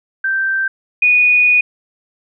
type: tone pair in turn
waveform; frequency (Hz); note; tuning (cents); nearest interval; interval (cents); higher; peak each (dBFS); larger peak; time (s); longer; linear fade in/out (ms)
sine; 1564 / 2468; G6 / D#7; -4 / -15; minor sixth; 789; second; -14 / -8; second; 0.24-0.68 / 1.02-1.61; second; 5
effects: none